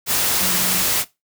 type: tone in noise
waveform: sine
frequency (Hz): 184.2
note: F#3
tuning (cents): -7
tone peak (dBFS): -28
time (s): 0.39-0.86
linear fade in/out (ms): 50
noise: white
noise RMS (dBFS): -19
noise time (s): 0.06-1.05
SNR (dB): -12
effects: noise-tail reverb RT60 0.2 s tail -18 dB re dry